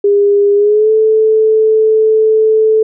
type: tone with pitch glide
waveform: sine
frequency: 405.6 to 437.2 Hz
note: G#4 to A4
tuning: -41 to -11 cents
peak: -6 dBFS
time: 0.04-2.83 s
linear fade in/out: 5 ms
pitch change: +130 cents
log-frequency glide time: 0.55-0.91 s
effects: none